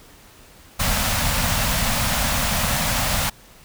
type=band-stop noise; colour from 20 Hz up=pink; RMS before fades=-21 dBFS; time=0.79-3.3 s; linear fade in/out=10 ms; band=250 to 540 Hz; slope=48 dB/octave; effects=pink hiss -48 dBFS RMS until 3.64 s